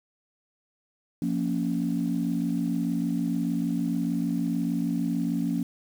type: chord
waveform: sine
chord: Bb minor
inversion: second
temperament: just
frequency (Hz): 174.81 / 233.1 / 279.7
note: F3 / Bb3 / Db4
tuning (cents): +2 / 0 / +16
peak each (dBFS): -28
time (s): 1.22-5.63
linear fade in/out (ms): 2
effects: tanh soft clip ceiling -16 dBFS + 8-bit